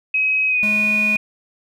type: tone with pitch glide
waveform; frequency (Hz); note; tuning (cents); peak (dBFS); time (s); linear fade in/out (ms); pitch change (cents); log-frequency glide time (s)
sine; 2542 to 2461; D#7 to D#7; +36 to -20; -15; 0.14-1.17; 5; -56; 0.48-0.62
type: tone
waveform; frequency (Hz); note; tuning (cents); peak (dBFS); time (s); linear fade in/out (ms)
square; 211.5; G#3; +32; -25; 0.63-1.16; 0
effects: none